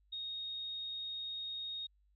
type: tone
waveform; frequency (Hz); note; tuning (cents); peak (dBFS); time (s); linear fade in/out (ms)
sine; 3729; A#7; 0; -39; 0.12-1.87; 10
effects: added 50 Hz sine -68 dBFS peak until 2.15 s